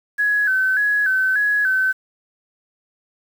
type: tone with vibrato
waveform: sine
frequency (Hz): 1600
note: G6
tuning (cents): +35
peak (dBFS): -15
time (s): 0.18-1.93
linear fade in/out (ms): 20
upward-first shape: square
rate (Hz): 1.7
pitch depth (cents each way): 80
effects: 7-bit